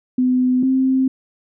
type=tone pair in turn; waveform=sine; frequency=253.2 / 262.5 Hz; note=B3 / C4; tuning=+43 / +6 cents; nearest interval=minor second; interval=63 cents; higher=second; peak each=-13 dBFS; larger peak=neither; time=0.18-0.63 / 0.63-1.08 s; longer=neither; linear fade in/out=5 ms; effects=none